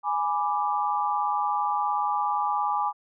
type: chord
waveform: sine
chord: G# diminished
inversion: none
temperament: equal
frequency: 830.6 / 987.8 / 1174.7 Hz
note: G#5 / B5 / D6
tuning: 0 / 0 / 0 cents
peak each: -26 / -29 / -28 dBFS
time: 0.03-2.93 s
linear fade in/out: 50 ms
effects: none